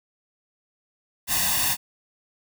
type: noise with comb filter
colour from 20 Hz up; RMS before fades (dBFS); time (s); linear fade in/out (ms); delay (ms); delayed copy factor
white; -23; 1.27-1.77; 50; 1.1; +0.95
effects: none